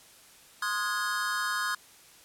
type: chord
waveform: square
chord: Ab dominant seventh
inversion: first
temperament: equal with one note detuned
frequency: 1046.5 / 1244.5 / 1444.5 / 1661.2 Hz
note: C6 / Eb6 / Gb6 / Ab6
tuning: 0 / 0 / -42 / 0 cents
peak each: -36 / -35 / -34 / -34 dBFS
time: 0.62-1.75 s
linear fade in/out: 5 ms
effects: white hiss -55 dBFS RMS until 2.24 s + low-pass 12000 Hz 12 dB/octave